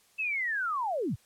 sine linear sweep, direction down, 2667 to 73.42 Hz, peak -28 dBFS, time 0.18-1.16 s, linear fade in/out 20 ms, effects white hiss -64 dBFS RMS until 1.25 s + low-pass 12000 Hz 12 dB/octave

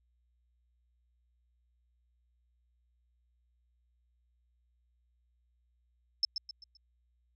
sine tone with echo, 5274 Hz, E8, in tune, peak -24 dBFS, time 6.23-6.25 s, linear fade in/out 2 ms, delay 130 ms, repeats 4, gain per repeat -8 dB, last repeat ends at 6.77 s, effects added 60 Hz sine -70 dBFS peak until 7.35 s

